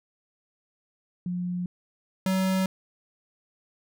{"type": "tone pair in turn", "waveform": ["sine", "square"], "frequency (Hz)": [178.3, 188.9], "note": ["F3", "F#3"], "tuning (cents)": [36, 36], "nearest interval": "minor second", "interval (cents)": 100, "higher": "second", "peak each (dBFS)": [-27, -23], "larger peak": "second", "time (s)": [[1.26, 1.66], [2.26, 2.66]], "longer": "neither", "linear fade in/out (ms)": 2, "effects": []}